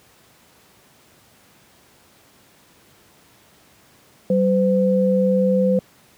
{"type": "tone pair together", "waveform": "sine", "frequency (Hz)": [191.03, 510], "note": ["G3", "C5"], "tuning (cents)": [-44, -44], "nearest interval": "octave + perfect fourth", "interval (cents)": 1700, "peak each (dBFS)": -17, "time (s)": [4.3, 5.79], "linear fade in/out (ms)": 2, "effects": ["pink hiss -53 dBFS RMS until 6.17 s", "high-pass 100 Hz 12 dB/octave"]}